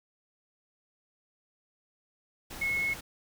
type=tone in noise; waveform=sine; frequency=2182 Hz; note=C#7; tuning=28 cents flat; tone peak=-27 dBFS; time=2.61-2.94 s; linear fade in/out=10 ms; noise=pink; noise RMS=-43 dBFS; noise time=2.5-3.01 s; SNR=+13 dB; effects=none